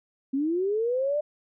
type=linear sweep; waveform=sine; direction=up; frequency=261 to 606 Hz; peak=-23 dBFS; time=0.33-1.21 s; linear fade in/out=10 ms; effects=none